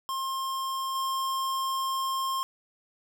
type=tone with level steps; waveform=square; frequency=1064 Hz; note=C6; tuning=29 cents sharp; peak=-30 / -28 dBFS; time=0.09-2.43 s; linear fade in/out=0 ms; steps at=0.95 s; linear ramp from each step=5 ms; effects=none